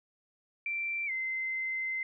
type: tone with pitch glide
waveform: sine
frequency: 2349 to 2069 Hz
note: D7 to C7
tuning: 0 to -20 cents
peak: -31 dBFS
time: 0.66-2.03 s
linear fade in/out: 2 ms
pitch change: -220 cents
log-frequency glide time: 1.06-1.11 s
effects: none